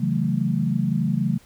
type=chord; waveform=sine; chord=F# minor seventh; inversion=second; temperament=equal with one note detuned; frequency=138.59 / 164.81 / 188.56 / 220 Hz; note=C#3 / E3 / F#3 / A3; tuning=0 / 0 / +33 / 0 cents; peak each=-25 dBFS; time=0-1.38 s; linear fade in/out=10 ms; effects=pink hiss -54 dBFS RMS until 1.45 s